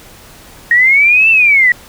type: linear two-way sweep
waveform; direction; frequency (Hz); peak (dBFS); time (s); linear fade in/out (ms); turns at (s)
sine; up then down; 1864.7 to 2689 to 1906; -5; 0.71-1.72; 2; 1.3
effects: pink hiss -38 dBFS RMS until 1.88 s